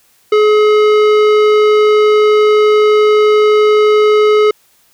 sine tone with tanh clipping, 424.2 Hz, G#4, 37 cents sharp, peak -8 dBFS, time 0.32-4.51 s, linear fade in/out 5 ms, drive 16 dB, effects white hiss -52 dBFS RMS until 4.93 s

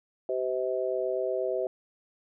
harmonic tone, 128.3 Hz, C3, 34 cents flat, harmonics 3 / 4 / 5, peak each -31 / -31 / -31 dBFS, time 0.29-1.67 s, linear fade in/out 2 ms, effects none

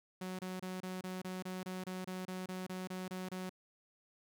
sawtooth tone bursts, 185 Hz, F#3, in tune, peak -36 dBFS, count 16, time 0.21-3.495 s, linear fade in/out 5 ms, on 180 ms, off 27 ms, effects none

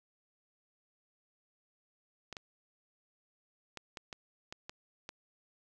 clicks, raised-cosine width 0.2 ms, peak -25 dBFS, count 8, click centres 2.327 / 2.368 / 3.773 / 3.972 / 4.128 / 4.525 / 4.695 / 5.091 s, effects none

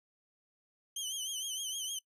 20% pulse tone with vibrato, 3120 Hz, G7, 9 cents flat, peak -30 dBFS, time 0.96-1.99 s, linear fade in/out 5 ms, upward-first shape triangle, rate 6.5 Hz, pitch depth 100 cents each way, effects noise-tail reverb RT60 0.1 s tail -22 dB re dry

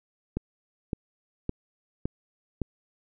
click train, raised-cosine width 3 ms, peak -15 dBFS, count 5, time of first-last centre 0.37-2.617 s, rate 1.78 Hz, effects none

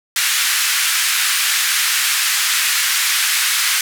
pink band-pass noise, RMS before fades -17 dBFS, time 0.16-3.81 s, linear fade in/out 2 ms, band 1500 to 14000 Hz, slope 24 dB/octave, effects none

